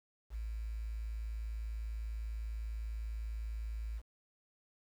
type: tone with quantisation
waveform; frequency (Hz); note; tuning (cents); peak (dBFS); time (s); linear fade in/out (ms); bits
sine; 55; A1; 0; -37; 0.3-4.02; 50; 10
effects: none